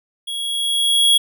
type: tone with level ramp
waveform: square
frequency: 3322 Hz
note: G#7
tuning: in tune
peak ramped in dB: -25 to -10 dBFS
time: 0.27-1.18 s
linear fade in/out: 10 ms
effects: none